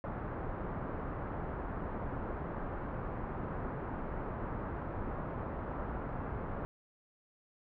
pink low-pass noise, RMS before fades -39 dBFS, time 0.04-6.65 s, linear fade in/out 0 ms, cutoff 1400 Hz, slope 24 dB/octave, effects none

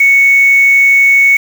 sine tone with quantisation, 2217 Hz, C#7, in tune, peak -4 dBFS, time 0-1.37 s, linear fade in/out 5 ms, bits 4, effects none

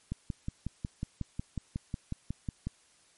click train, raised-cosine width 5 ms, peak -21 dBFS, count 15, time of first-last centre 0.12-2.67 s, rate 5.49 Hz, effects white hiss -64 dBFS RMS until 3.17 s + MP3 48 kbps

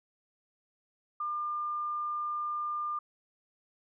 sine tone, 1200 Hz, D6, 37 cents sharp, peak -31 dBFS, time 1.2-2.99 s, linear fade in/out 5 ms, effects none

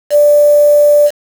sine tone with quantisation, 587.3 Hz, D5, in tune, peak -4 dBFS, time 0.1-1.11 s, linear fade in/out 50 ms, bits 4, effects none

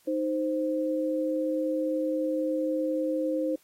sine tone pair together, 311.1 / 521.7 Hz, D#4 / C5, 0 / -5 cents, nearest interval major sixth, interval 895 cents, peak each -28 dBFS, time 0.07-3.56 s, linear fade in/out 10 ms, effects white hiss -63 dBFS RMS until 3.63 s + AAC 48 kbps

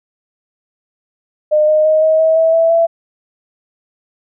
sine tone with pitch steps, 608 / 616.1 / 624.4 / 632.7 / 641.2 / 649.8 / 658.4 / 667.3 Hz, D#5 / D#5 / D#5 / D#5 / E5 / E5 / E5 / E5, -40 / -17 / +6 / +29 / -48 / -25 / -2 / +21 cents, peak -8 dBFS, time 1.51-2.87 s, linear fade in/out 20 ms, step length 170 ms, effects none

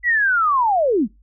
sine linear sweep, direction down, 1987 to 180 Hz, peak -14 dBFS, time 0.03-1.08 s, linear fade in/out 50 ms, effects noise-tail reverb RT60 0.2 s tail -25 dB re dry + added 50 Hz sine -49 dBFS peak until 1.22 s

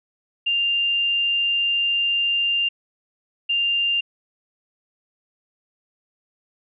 sine tone bursts at uneven times, 2794 Hz, F7, in tune, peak -18 dBFS, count 2, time 0.46-2.69 / 3.49-4.01 s, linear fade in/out 10 ms, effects none

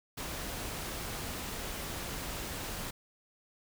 pink noise, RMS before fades -39 dBFS, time 0.17-2.91 s, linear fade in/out 10 ms, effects none

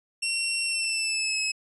20% pulse tone with pitch glide, 2728 to 2575 Hz, F7 to E7, -41 to -41 cents, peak -20 dBFS, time 0.22-1.52 s, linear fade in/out 10 ms, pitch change -100 cents, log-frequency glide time 0.64-1.4 s, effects resampled to 32000 Hz

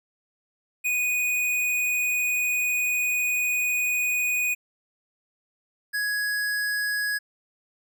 square tone pair in turn, 2478 / 1670 Hz, D#7 / G#6, -8 / +9 cents, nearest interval perfect fifth, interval 683 cents, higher first, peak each -23 / -25 dBFS, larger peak first, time 0.84-4.55 / 5.93-7.19 s, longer first, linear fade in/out 20 ms, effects none

